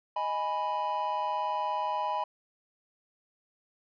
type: chord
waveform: triangle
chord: G# minor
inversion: second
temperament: equal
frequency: 622.3 / 830.6 / 987.8 Hz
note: D#5 / G#5 / B5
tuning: 0 / 0 / 0 cents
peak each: -35 / -31 / -29 dBFS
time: 0.16-2.24 s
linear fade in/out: 5 ms
effects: resampled to 11025 Hz

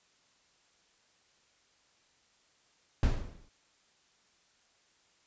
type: noise with exponential decay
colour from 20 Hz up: brown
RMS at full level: -23 dBFS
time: 3.03-3.49 s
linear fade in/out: 1 ms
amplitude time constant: 100 ms
effects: white hiss -68 dBFS RMS until 5.26 s + resampled to 16000 Hz

